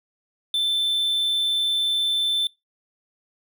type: tone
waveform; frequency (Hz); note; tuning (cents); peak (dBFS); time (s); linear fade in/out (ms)
triangle; 3537; A7; +8; -18; 0.54-2.47; 2
effects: noise-tail reverb RT60 0.2 s tail -22 dB re dry